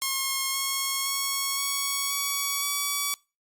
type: tone with pitch steps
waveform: 5% pulse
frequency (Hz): 1076 / 1088.5 / 1101.2 / 1113.9 / 1126.9 / 1140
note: C6 / C#6 / C#6 / C#6 / C#6 / C#6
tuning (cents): +48 / -32 / -12 / +8 / +28 / +48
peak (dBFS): -14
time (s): 0.02-3.14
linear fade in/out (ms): 0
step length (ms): 520
effects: noise-tail reverb RT60 0.3 s tail -25 dB re dry + Opus 48 kbps